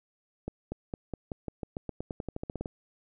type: accelerating click train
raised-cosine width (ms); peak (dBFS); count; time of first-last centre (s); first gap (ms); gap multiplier
2; -21; 19; 0.48-2.658; 240; 0.91
effects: none